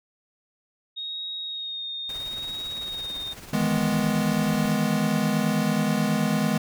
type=tone with vibrato; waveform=sine; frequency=3729 Hz; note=A#7; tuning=in tune; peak=-30 dBFS; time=0.96-3.34 s; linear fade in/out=20 ms; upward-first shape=sine; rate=0.75 Hz; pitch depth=23 cents each way
type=noise with tremolo; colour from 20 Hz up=pink; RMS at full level=-41 dBFS; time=2.09-4.72 s; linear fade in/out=2 ms; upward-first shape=sine; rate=18 Hz; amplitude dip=45%
type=chord; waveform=square; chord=E major seventh; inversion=third; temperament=equal; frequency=155.56 / 164.81 / 207.7 / 246.9 Hz; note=D#3 / E3 / G#3 / B3; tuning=0 / 0 / 0 / 0 cents; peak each=-30 / -30 / -25 / -28 dBFS; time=3.53-6.58 s; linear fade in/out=5 ms
effects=none